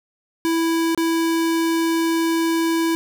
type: tone with dropouts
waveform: square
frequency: 329.6 Hz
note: E4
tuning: in tune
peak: -18 dBFS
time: 0.45-2.95 s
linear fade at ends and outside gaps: 0 ms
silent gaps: 0.948-0.976 s
effects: none